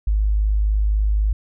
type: tone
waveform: sine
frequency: 51.91 Hz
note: G#1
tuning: in tune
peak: -15 dBFS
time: 0.07-1.33 s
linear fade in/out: 5 ms
effects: none